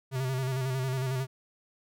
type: tone with vibrato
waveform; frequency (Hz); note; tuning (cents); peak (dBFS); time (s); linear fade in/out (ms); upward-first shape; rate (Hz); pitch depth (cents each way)
square; 130.81; C3; 0; -29; 0.11-1.27; 50; square; 11; 41
effects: none